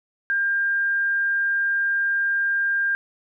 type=tone; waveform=sine; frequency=1600 Hz; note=G6; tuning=35 cents sharp; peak=-19 dBFS; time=0.3-2.95 s; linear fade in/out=0 ms; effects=none